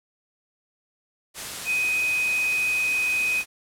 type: tone in noise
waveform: sine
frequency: 2507 Hz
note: D#7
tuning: 12 cents sharp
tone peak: -21 dBFS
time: 1.65-3.44 s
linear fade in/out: 50 ms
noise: white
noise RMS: -33 dBFS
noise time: 1.34-3.46 s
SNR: +9 dB
effects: low-pass 11000 Hz 12 dB/octave